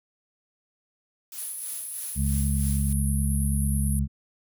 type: noise with tremolo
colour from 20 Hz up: blue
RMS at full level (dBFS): -38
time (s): 1.32-2.93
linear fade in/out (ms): 2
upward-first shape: sine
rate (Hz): 3.1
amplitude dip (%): 65
type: band-pass noise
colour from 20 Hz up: white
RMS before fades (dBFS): -36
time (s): 1.38-3.99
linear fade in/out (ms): 0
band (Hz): 10000 to 11000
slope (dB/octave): 96
type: harmonic tone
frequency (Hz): 69.3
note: C#2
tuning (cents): 0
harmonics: 1 / 2 / 3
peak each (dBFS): -24 / -27 / -29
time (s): 2.15-4.08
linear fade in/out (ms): 50
effects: none